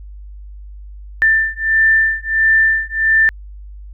sine beating tone pair, 1779 / 1780.5 Hz, A6 / A6, +19 / +20 cents, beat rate 1.5 Hz, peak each -14 / -14 dBFS, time 1.22-3.29 s, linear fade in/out 0 ms, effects added 50 Hz sine -31 dBFS peak until 3.93 s

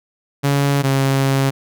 sawtooth tone pair in turn, 140.8 / 135.88 Hz, C#3 / C#3, +27 / -34 cents, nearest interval minor second, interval 61 cents, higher first, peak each -10 dBFS, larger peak neither, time 0.43-0.83 / 0.83-1.51 s, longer second, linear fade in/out 20 ms, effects none

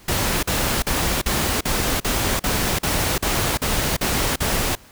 pink noise bursts, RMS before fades -21 dBFS, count 12, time 0.08-4.753 s, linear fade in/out 5 ms, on 350 ms, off 43 ms, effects pink hiss -48 dBFS RMS until 4.91 s

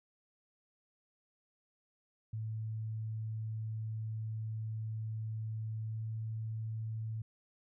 sine tone with pitch glide, 110 to 110.77 Hz, A2 to A2, 0 to +12 cents, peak -36 dBFS, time 2.33-7.22 s, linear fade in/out 5 ms, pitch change +12 cents, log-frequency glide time 5.86-6.02 s, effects none

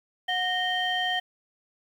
sine tone cluster, 731 / 1850 / 3133 Hz, F#5 / A#6 / G7, -21 / -14 / -2 cents, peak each -28 dBFS, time 0.28-1.2 s, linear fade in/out 10 ms, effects tanh soft clip ceiling -17 dBFS + 9-bit

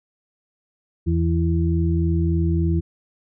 harmonic tone, 83.4 Hz, E2, 21 cents sharp, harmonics 1 / 2 / 4, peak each -19 / -22 / -25 dBFS, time 1.06-2.81 s, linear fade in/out 20 ms, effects none

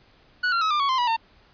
45% pulse tone with pitch steps, 1473 / 1374.4 / 1282.3 / 1196.4 / 1116.3 / 1041.6 / 971.8 / 906.7 Hz, F#6 / F6 / E6 / D6 / C#6 / C6 / B5 / A#5, -8 / -28 / -48 / +32 / +12 / -8 / -28 / -48 cents, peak -20 dBFS, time 0.43-1.166 s, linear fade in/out 10 ms, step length 92 ms, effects pink hiss -57 dBFS RMS until 1.53 s + resampled to 11025 Hz

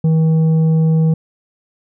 sine tone with tanh clipping, 160.1 Hz, D#3, 50 cents sharp, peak -11 dBFS, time 0.04-1.14 s, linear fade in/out 5 ms, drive 6 dB, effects none

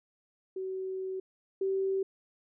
sine tone pair in turn, 377.9 / 385.6 Hz, F#4 / G4, +37 / -28 cents, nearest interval unison, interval 35 cents, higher second, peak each -33 / -27 dBFS, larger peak second, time 0.56-1.2 / 1.61-2.03 s, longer first, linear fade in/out 5 ms, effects none

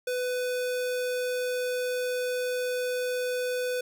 square tone, 499.1 Hz, B4, 18 cents sharp, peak -28 dBFS, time 0.07-3.81 s, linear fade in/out 5 ms, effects none

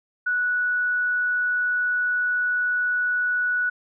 sine tone, 1473 Hz, F#6, 8 cents flat, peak -20 dBFS, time 0.26-3.7 s, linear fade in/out 10 ms, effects none

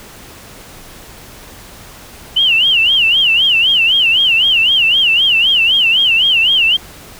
sine tone with vibrato, 2931 Hz, F#7, 17 cents flat, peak -8 dBFS, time 2.36-6.77 s, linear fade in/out 10 ms, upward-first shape sine, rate 3.9 Hz, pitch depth 180 cents each way, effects pink hiss -36 dBFS RMS until 7.19 s

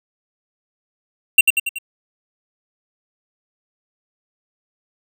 square tone with echo, 2749 Hz, F7, 28 cents flat, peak -5 dBFS, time 1.38-1.41 s, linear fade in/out 5 ms, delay 94 ms, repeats 4, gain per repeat -5 dB, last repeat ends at 1.786 s, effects none

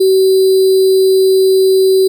sine tone with sample-and-hold, 380 Hz, F#4, 46 cents sharp, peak -6 dBFS, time 0-2.08 s, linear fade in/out 10 ms, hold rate 4410 Hz, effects none

